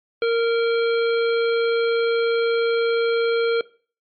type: harmonic tone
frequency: 462.8 Hz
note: A#4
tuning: 13 cents flat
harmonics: 1 / 3 / 5 / 7 / 9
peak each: -17 / -27 / -31 / -34 / -36 dBFS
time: 0.22-3.61 s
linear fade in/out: 2 ms
effects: noise-tail reverb RT60 0.4 s tail -20 dB re dry + MP3 48 kbps

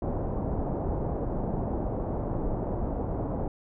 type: low-pass noise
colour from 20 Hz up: pink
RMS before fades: -30 dBFS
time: 0.02-3.48 s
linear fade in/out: 2 ms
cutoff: 800 Hz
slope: 24 dB/octave
effects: none

